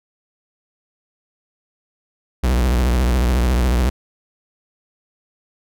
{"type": "tone with vibrato", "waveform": "45% pulse", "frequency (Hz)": 61.74, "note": "B1", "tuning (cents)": 0, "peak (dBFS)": -14, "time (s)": [2.43, 3.9], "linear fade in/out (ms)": 10, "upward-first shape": "triangle", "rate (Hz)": 14, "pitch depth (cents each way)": 190, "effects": []}